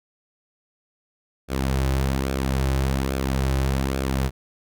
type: tone with flanger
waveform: sawtooth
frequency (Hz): 66.7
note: C2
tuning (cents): +34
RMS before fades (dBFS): -23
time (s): 1.48-4.31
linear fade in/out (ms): 50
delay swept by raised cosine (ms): 1 to 4.4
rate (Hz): 1.2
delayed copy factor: -0.5
effects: none